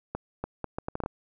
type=accelerating click train; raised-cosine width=1 ms; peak=-17 dBFS; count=9; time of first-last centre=0.15-1.061 s; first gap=290 ms; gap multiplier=0.7; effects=none